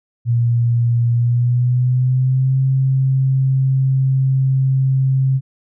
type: tone with pitch glide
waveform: sine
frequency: 118.5 to 133.01 Hz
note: A#2 to C3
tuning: +29 to +29 cents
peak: -12 dBFS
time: 0.25-5.41 s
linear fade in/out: 50 ms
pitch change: +200 cents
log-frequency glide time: 1.12-2.59 s
effects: none